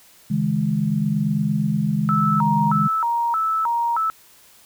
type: chord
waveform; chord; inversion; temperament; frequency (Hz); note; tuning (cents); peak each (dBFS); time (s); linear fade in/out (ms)
sine; C# suspended second; none; equal with one note detuned; 138.59 / 159.29 / 207.7; C#3 / D#3 / G#3; 0 / +41 / 0; -25 / -22 / -21; 0.3-2.88; 10
type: tone with vibrato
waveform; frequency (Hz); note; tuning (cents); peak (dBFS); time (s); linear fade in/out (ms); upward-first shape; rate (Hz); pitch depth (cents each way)
sine; 1108.7; C#6; 0; -18; 2.09-4.1; 0; square; 1.6; 290
effects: white hiss -51 dBFS RMS until 4.65 s